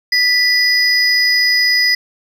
triangle tone pair together, 1975.5 / 4978 Hz, B6 / D#8, 0 / 0 cents, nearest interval octave + major third, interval 1600 cents, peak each -12 dBFS, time 0.12-1.95 s, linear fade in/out 5 ms, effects none

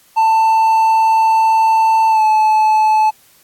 triangle tone with pitch glide, 889 to 865.7 Hz, A5 to A5, +18 to -28 cents, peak -7 dBFS, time 0.16-3.11 s, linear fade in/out 20 ms, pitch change -46 cents, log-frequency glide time 2.09-2.23 s, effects white hiss -50 dBFS RMS until 3.43 s + AAC 64 kbps

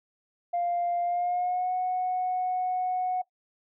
sine tone with pitch glide, 698.5 to 734.9 Hz, F5 to F#5, 0 to -12 cents, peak -24 dBFS, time 0.53-3.22 s, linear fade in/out 10 ms, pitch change +88 cents, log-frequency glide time 1.03-1.73 s, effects noise-tail reverb RT60 0.1 s tail -19 dB re dry + tanh soft clip ceiling -21 dBFS

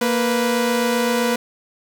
sawtooth tone pair together, 233.1 / 493.9 Hz, A#3 / B4, 0 / 0 cents, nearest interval octave + minor second, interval 1300 cents, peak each -16 dBFS, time 0.01-1.36 s, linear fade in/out 5 ms, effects none

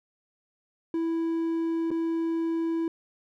triangle tone with dropouts, 329.6 Hz, E4, in tune, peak -23 dBFS, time 0.94-2.88 s, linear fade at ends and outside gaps 2 ms, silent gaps 1.906-1.913 s, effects none

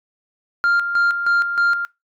sine tone with tremolo, 1396.9 Hz, F6, in tune, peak -11 dBFS, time 0.64-1.85 s, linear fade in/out 0 ms, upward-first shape square, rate 3.2 Hz, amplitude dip 65%, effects noise-tail reverb RT60 0.2 s tail -22 dB re dry + tanh soft clip ceiling -12 dBFS

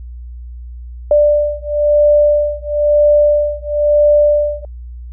sine beating tone pair, 590 / 591 Hz, D5 / D5, +8 / +11 cents, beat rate 1 Hz, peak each -12 dBFS, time 1.11-4.65 s, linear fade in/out 2 ms, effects added 60 Hz sine -27 dBFS peak until 5.12 s

